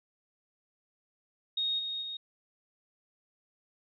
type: tone with level steps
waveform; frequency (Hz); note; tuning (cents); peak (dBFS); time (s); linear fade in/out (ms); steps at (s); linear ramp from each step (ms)
sine; 3729; A#7; 0; -28 / -33 / -36; 1.57-2.17; 5; 1.78 / 2.01; 20
effects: none